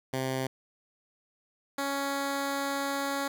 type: tone pair in turn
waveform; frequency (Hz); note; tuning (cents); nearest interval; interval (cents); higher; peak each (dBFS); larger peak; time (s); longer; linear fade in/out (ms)
10% pulse; 131.3 / 278.2; C3 / C#4; +6 / +6; octave + minor second; 1300; second; -21; neither; 0.13-0.47 / 1.78-3.28; second; 5
effects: none